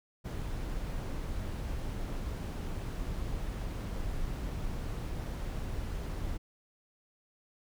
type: noise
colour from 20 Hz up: brown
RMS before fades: -36 dBFS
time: 0.24-6.38 s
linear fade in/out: 20 ms
effects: none